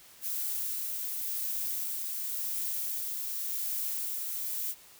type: noise with tremolo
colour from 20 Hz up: violet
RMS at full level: -33 dBFS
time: 0.21-4.75 s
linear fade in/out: 50 ms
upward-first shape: sine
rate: 0.92 Hz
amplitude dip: 25%
effects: white hiss -55 dBFS RMS until 4.99 s

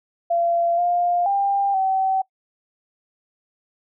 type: tone with pitch steps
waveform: sine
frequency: 684 / 703 / 796 / 765 Hz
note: F5 / F5 / G5 / G5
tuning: -36 / +11 / +26 / -42 cents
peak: -17 dBFS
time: 0.3-2.22 s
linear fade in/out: 10 ms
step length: 480 ms
effects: noise-tail reverb RT60 0.1 s tail -22 dB re dry

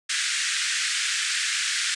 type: band-pass noise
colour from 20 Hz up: pink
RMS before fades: -26 dBFS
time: 0.09-1.95 s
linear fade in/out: 10 ms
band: 1500 to 9100 Hz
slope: 48 dB/octave
effects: resampled to 24000 Hz

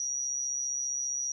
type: tone with amplitude modulation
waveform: sine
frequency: 5780 Hz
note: F#8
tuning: 41 cents flat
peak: -27 dBFS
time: 0-1.32 s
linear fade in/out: 2 ms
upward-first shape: sine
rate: 135 Hz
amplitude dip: 60%
effects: none

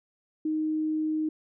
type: tone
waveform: sine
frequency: 311.1 Hz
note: D#4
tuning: in tune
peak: -25 dBFS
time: 0.45-1.29 s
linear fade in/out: 5 ms
effects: none

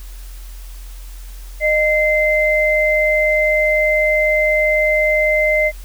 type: tone pair together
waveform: sine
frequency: 614 / 2076 Hz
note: D#5 / C7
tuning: -23 / -14 cents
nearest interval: octave + major sixth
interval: 2109 cents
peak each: -15 dBFS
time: 1.6-5.72 s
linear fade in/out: 50 ms
effects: added 43 Hz sine -30 dBFS peak until 5.84 s + white hiss -44 dBFS RMS until 5.84 s

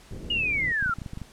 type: low-pass noise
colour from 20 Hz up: pink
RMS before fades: -37 dBFS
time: 0.11-0.72 s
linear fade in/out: 0 ms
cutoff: 450 Hz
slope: 24 dB/octave
type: linear sweep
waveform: sine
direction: down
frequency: 2900 to 1318.5 Hz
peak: -23 dBFS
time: 0.3-0.94 s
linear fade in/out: 5 ms
type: clicks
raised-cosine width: 5 ms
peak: -23 dBFS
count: 9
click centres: 0.826 / 0.861 / 0.895 / 0.986 / 1.018 / 1.062 / 1.134 / 1.174 / 1.217 s
effects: pink hiss -52 dBFS RMS until 1.32 s + low-pass 10000 Hz 12 dB/octave

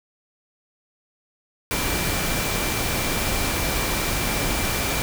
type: tone in noise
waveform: sine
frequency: 2353 Hz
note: D7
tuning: 3 cents sharp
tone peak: -33 dBFS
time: 1.71-5.02 s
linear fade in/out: 0 ms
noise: pink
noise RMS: -24 dBFS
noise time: 1.71-5.02 s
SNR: -12 dB
effects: none

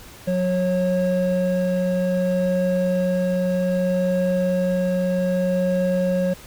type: tone pair together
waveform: triangle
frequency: 182.21 / 546 Hz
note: F#3 / C#5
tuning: -26 / -26 cents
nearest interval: octave + perfect fifth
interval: 1900 cents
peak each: -19 dBFS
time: 0.27-6.34 s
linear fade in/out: 10 ms
effects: pink hiss -43 dBFS RMS until 6.46 s

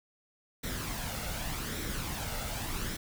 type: noise with flanger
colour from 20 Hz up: pink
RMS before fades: -36 dBFS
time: 0.63-2.97 s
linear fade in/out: 10 ms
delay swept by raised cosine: 0.52 to 1.46 ms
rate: 0.85 Hz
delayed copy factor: +0.5
effects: none

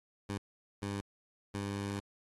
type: tone bursts at uneven times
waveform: 15% pulse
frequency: 100.3 Hz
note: G2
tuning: 40 cents sharp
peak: -29 dBFS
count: 3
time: 0.29-0.38 / 0.82-1.01 / 1.54-2 s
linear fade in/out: 5 ms
effects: AAC 32 kbps

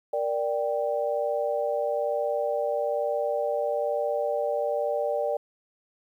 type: chord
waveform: sine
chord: G minor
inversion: first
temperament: equal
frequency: 466.2 / 587.3 / 784 Hz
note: Bb4 / D5 / G5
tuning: 0 / 0 / 0 cents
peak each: -30 / -26 / -32 dBFS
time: 0.13-5.37 s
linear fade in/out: 5 ms
effects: 10-bit

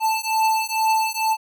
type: beating tone pair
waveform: square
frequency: 880 / 882.2 Hz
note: A5 / A5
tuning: 0 / +4 cents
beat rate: 2.2 Hz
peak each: -22 dBFS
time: 0-1.37 s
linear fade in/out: 50 ms
effects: none

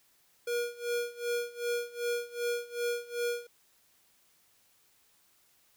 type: tone with tremolo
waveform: square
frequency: 478.2 Hz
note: A#4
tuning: 44 cents sharp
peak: -29 dBFS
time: 0.47-3.47 s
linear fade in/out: 5 ms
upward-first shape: sine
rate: 2.6 Hz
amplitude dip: 90%
effects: white hiss -67 dBFS RMS until 5.76 s

